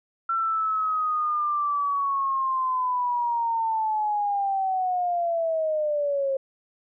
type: linear sweep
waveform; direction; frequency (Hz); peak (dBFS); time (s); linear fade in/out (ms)
sine; down; 1353 to 534; -22; 0.29-6.37; 5
effects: none